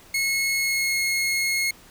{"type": "tone with pitch glide", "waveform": "sawtooth", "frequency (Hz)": [2178, 2162], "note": ["C#7", "C#7"], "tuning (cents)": [-31, -44], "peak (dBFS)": -18, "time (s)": [0.14, 1.71], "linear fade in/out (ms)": 5, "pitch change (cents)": -13, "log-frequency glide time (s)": [0.52, 0.98], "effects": ["pink hiss -50 dBFS RMS until 1.9 s"]}